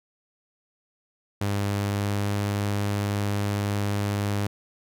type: tone with pitch glide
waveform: sawtooth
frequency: 100.9 to 101.84 Hz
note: G#2 to G#2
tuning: -49 to -33 cents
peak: -20 dBFS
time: 1.41-4.47 s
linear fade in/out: 5 ms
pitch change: +16 cents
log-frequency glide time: 1.62-2.39 s
effects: none